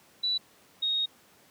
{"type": "tone pair in turn", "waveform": "sine", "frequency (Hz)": [3951, 3741], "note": ["B7", "A#7"], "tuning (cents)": [0, 5], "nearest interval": "minor second", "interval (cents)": 95, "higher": "first", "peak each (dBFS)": -25, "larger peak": "neither", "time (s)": [[0.23, 0.38], [0.82, 1.06]], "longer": "second", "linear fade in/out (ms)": 10, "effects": ["pink hiss -59 dBFS RMS until 1.5 s", "high-pass 150 Hz 12 dB/octave"]}